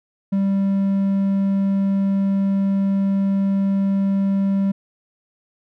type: tone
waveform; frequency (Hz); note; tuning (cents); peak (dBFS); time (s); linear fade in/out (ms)
triangle; 196; G3; 0; -14; 0.32-4.72; 10
effects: none